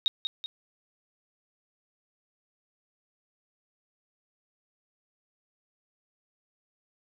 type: tone with echo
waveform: sine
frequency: 3750 Hz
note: A#7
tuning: 10 cents sharp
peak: -21 dBFS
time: 0.06-0.08 s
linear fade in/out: 0 ms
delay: 190 ms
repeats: 2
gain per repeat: -6 dB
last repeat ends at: 0.46 s
effects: none